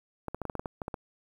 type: clicks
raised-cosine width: 1 ms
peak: -20 dBFS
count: 11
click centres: 0.283 / 0.346 / 0.417 / 0.453 / 0.498 / 0.553 / 0.595 / 0.658 / 0.818 / 0.881 / 0.942 s
effects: 9-bit